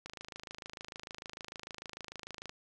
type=click train; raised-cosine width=0.2 ms; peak=-26 dBFS; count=66; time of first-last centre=0.06-2.494 s; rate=26.7 Hz; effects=none